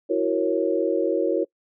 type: chord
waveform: sine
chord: F# dominant seventh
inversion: third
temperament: equal with one note detuned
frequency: 329.6 / 370 / 466.2 / 549.9 Hz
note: E4 / F#4 / A#4 / C#5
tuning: 0 / 0 / 0 / -14 cents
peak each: -25 dBFS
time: 0.09-1.45 s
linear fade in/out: 20 ms
effects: noise-tail reverb RT60 0.1 s tail -25 dB re dry